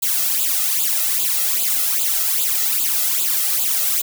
blue noise with flanger, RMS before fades -19 dBFS, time 0.02-4.02 s, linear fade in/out 10 ms, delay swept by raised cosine 0.26 to 1.56 ms, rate 2.5 Hz, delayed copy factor +1, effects none

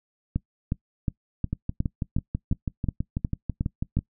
two click trains, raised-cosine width 5 ms, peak -12 / -14 dBFS, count 11 / 16, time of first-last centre 0.36-3.97 / 1.53-3.989 s, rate 2.77 / 6.1 Hz, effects noise-tail reverb RT60 0.1 s tail -22 dB re dry

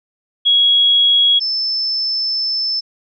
sine tone pair in turn, 3322 / 5273 Hz, G#7 / E8, 0 / 0 cents, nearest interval minor sixth, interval 800 cents, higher second, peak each -9 / -16 dBFS, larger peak first, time 0.45-1.4 / 1.4-2.81 s, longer second, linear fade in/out 20 ms, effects none

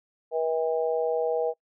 harmonic tone, 160.9 Hz, E3, 42 cents flat, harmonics 3 / 4 / 5, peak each -25 / -29 / -33 dBFS, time 0.31-1.54 s, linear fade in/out 50 ms, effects noise-tail reverb RT60 0.1 s tail -25 dB re dry

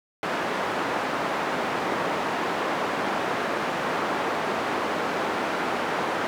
white band-pass noise, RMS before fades -27 dBFS, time 0.23-6.27 s, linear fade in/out 0 ms, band 220 to 1200 Hz, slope 12 dB/octave, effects none

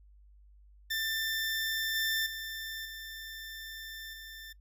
20% pulse tone with level steps, 1782 Hz, A6, 22 cents sharp, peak -26 / -24 / -33 / -37 / -40 dBFS, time 0.9-4.53 s, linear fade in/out 10 ms, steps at 1.95 / 2.26 / 2.85 / 4.13 s, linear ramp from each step 5 ms, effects noise-tail reverb RT60 0.1 s tail -21 dB re dry + added 50 Hz sine -55 dBFS peak until 4.6 s

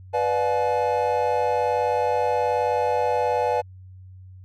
triangle chord, B diminished seventh, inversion none, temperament just, 493.9 / 592.7 / 711.2 / 853.4 Hz, B4 / D5 / F5 / Ab5, 0 / +16 / +31 / +47 cents, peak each -22 / -25 / -26 / -22 dBFS, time 0.13-3.62 s, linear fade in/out 20 ms, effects added 93 Hz sine -41 dBFS peak until 4.44 s

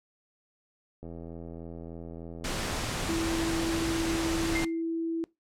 click train, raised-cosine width 2 ms, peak -29 dBFS, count 142, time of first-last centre 1.03-2.723 s, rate 83.3 Hz
pink noise, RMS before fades -32 dBFS, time 2.44-4.65 s, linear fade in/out 5 ms
sine tone, 329.6 Hz, E4, in tune, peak -28 dBFS, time 3.09-5.24 s, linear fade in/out 0 ms
sine tone with exponential decay, 2100 Hz, C7, 6 cents sharp, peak -28 dBFS, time 4.55-4.82 s, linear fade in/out 5 ms, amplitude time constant 58 ms
effects noise-tail reverb RT60 0.2 s tail -21 dB re dry + low-pass 9000 Hz 12 dB/octave

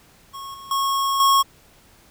square tone with level steps, 1095 Hz, C#6, 22 cents flat, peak -33 / -38 / -20 / -14 dBFS, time 0.33-1.43 s, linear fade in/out 20 ms, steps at 0.54 / 0.71 / 1.2 s, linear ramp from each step 2 ms, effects pink hiss -53 dBFS RMS until 2.1 s

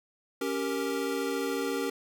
square chord, G diminished, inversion second, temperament equal, 277.2 / 392 / 466.2 Hz, Db4 / G4 / Bb4, 0 / 0 / 0 cents, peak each -34 / -34 / -34 dBFS, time 0.41-1.9 s, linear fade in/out 5 ms, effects none

